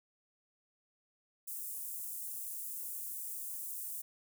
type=high-pass noise; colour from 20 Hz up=white; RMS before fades=-42 dBFS; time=1.47-4.02 s; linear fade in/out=10 ms; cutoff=8400 Hz; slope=24 dB/octave; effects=none